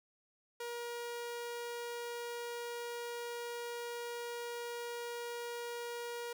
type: tone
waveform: sawtooth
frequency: 475.6 Hz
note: A#4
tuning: 35 cents sharp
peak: -36 dBFS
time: 0.6-6.33 s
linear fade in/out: 5 ms
effects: none